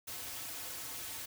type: noise with comb filter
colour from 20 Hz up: white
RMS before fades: -43 dBFS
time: 0.07-1.26 s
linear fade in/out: 10 ms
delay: 5 ms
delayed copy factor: -0.95
effects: none